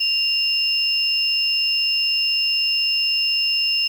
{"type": "tone pair together", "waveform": "sine", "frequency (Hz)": [2794, 5250], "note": ["F7", "E8"], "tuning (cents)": [0, -8], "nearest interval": "major seventh", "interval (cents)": 1092, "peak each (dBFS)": -20, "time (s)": [0, 3.88], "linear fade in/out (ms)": 10, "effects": ["7-bit"]}